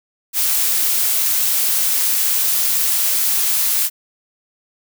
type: noise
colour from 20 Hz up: blue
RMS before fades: -17 dBFS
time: 0.33-3.9 s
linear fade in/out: 50 ms
effects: none